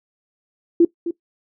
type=tone with echo; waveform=sine; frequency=340 Hz; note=F4; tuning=46 cents flat; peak=-8 dBFS; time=0.8-0.85 s; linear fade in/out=5 ms; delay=260 ms; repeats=1; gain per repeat=-12 dB; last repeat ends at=1.11 s; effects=noise-tail reverb RT60 0.1 s tail -18 dB re dry